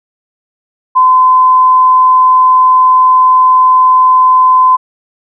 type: tone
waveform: sine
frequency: 1023 Hz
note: C6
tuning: 39 cents flat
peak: -3 dBFS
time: 0.95-4.77 s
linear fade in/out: 20 ms
effects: none